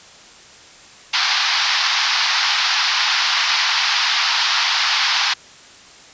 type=band-pass noise; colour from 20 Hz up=white; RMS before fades=-18 dBFS; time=1.13-5.34 s; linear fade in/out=10 ms; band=810 to 5300 Hz; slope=48 dB/octave; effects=white hiss -43 dBFS RMS until 6.13 s + resampled to 16000 Hz